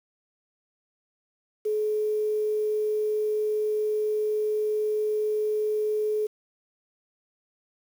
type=tone with quantisation; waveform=sine; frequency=426.2 Hz; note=G#4; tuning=45 cents sharp; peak=-23 dBFS; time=1.65-6.27 s; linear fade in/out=10 ms; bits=8; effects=none

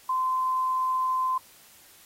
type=tone; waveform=sine; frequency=1032 Hz; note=C6; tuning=24 cents flat; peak=-23 dBFS; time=0.09-1.38 s; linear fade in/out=5 ms; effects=white hiss -54 dBFS RMS until 2.05 s + AAC 48 kbps

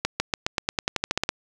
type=accelerating click train; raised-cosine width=0.2 ms; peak=-5 dBFS; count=14; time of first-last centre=0.05-1.291 s; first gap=150 ms; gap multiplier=0.92; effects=7-bit

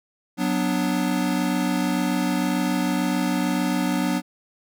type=chord; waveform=square; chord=B minor; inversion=second; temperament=equal; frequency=185 / 246.9 / 293.7 Hz; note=F#3 / B3 / D4; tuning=0 / 0 / 0 cents; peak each=-26 dBFS; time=0.37-4.22 s; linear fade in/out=50 ms; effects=none

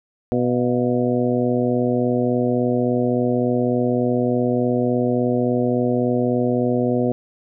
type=harmonic tone with a mistuned harmonic; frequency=123.47 Hz; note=B2; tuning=in tune; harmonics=1 / 2 / 3 / 4 / 5 / 6; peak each=-25 / -20 / -24 / -23 / -27 / -31 dBFS; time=0.32-7.12 s; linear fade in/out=0 ms; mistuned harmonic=6; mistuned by=-65 cents; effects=none

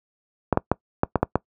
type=clicks; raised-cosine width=1 ms; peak=-3 dBFS; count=7; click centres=0.527 / 0.574 / 0.716 / 1.034 / 1.157 / 1.23 / 1.356 s; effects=noise-tail reverb RT60 0.1 s tail -23 dB re dry + high-pass 60 Hz 12 dB/octave

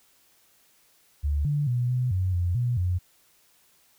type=tone with pitch steps; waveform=sine; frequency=72.8 / 146.1 / 122.6 / 125.6 / 92.9 / 88.1 / 121.8 / 89.8 Hz; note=D2 / D3 / B2 / B2 / F#2 / F2 / B2 / F2; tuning=-15 / -9 / -12 / +30 / +7 / +16 / -24 / +49 cents; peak=-22 dBFS; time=1.23-2.99 s; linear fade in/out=20 ms; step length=220 ms; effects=white hiss -62 dBFS RMS until 3.98 s

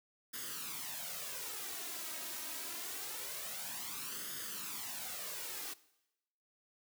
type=noise with flanger; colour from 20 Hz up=white; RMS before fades=-43 dBFS; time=0.33-5.74 s; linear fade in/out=10 ms; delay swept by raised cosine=0.6 to 3.2 ms; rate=0.25 Hz; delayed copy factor=+0.65; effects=noise-tail reverb RT60 0.9 s tail -19 dB re dry + high-pass 150 Hz 12 dB/octave

